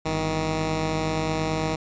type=tone pair together; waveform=10% pulse; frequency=49.8 / 158.1 Hz; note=G1 / D#3; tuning=+28 / +28 cents; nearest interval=octave + minor sixth; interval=2000 cents; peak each=-23 / -16 dBFS; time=0.05-1.76 s; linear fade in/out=10 ms; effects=resampled to 16000 Hz